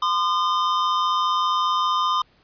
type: tone pair together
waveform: square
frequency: 1029 / 1214 Hz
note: C6 / D#6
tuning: -29 / -43 cents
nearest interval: minor third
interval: 286 cents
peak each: -23 / -22 dBFS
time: 0.02-2.22 s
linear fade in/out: 5 ms
effects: pink hiss -59 dBFS RMS until 2.43 s + resampled to 11025 Hz